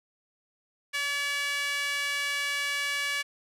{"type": "tone with high-pass filter", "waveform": "sawtooth", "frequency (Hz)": 571, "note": "D5", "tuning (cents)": -49, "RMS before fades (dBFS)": -30, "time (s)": [0.93, 3.23], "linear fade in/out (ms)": 20, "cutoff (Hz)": 2000, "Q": 2.5, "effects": ["low-pass 12000 Hz 12 dB/octave"]}